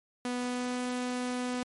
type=tone with pitch glide; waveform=sawtooth; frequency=246.9 to 248.8 Hz; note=B3 to B3; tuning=0 to +13 cents; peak=-27 dBFS; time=0.25-1.63 s; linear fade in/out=2 ms; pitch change=+13 cents; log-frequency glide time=0.37-0.8 s; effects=MP3 48 kbps